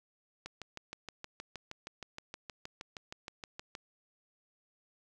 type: click train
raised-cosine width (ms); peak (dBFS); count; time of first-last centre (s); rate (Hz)
0.2; -25; 22; 0.46-3.752; 6.38
effects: none